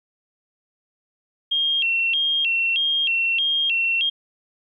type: tone with vibrato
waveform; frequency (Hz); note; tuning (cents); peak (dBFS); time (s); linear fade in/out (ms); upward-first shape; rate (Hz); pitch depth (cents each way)
sine; 2960; F#7; 0; -18; 1.51-4.1; 10; square; 1.6; 150
effects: 10-bit